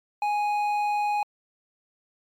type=tone with hard clipping; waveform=triangle; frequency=830.6 Hz; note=G#5; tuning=in tune; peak=-24 dBFS; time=0.22-1.23 s; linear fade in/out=2 ms; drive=10 dB; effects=MP3 96 kbps